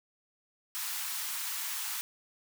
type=high-pass noise; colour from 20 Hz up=white; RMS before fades=-36 dBFS; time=0.75-2.01 s; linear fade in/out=0 ms; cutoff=840 Hz; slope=48 dB/octave; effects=none